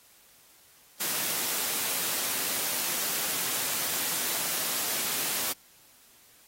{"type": "high-pass noise", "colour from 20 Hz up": "white", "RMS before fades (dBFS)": -30, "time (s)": [1, 5.53], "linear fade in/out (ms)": 10, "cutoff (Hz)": 150, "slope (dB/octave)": 12, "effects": ["white hiss -58 dBFS RMS until 6.47 s", "AAC 48 kbps"]}